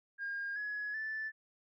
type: tone with pitch steps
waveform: sine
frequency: 1617 / 1684.7 / 1755.2 Hz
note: G#6 / G#6 / A6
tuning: -47 / +24 / -5 cents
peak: -35 dBFS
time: 0.18-1.32 s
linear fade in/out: 50 ms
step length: 380 ms
effects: tanh soft clip ceiling -32 dBFS